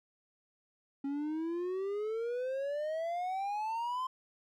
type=exponential sweep; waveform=triangle; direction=up; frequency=273.8 to 1046.5 Hz; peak=-31 dBFS; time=1.04-4.07 s; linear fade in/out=5 ms; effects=none